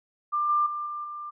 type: tone with level steps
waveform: sine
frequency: 1191 Hz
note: D6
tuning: 24 cents sharp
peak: -23 / -20 / -29 / -31 / -34 dBFS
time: 0.32-1.31 s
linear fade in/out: 20 ms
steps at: 0.49 / 0.66 / 0.86 / 1.04 s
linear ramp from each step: 5 ms
effects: none